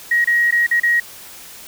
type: tone with dropouts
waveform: sine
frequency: 1893 Hz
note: A#6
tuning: 26 cents sharp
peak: -12 dBFS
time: 0.11-1 s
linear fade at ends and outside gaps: 5 ms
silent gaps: 0.245-0.272 / 0.509-0.523 / 0.666-0.711 / 0.8-0.832 s
effects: white hiss -38 dBFS RMS until 1.67 s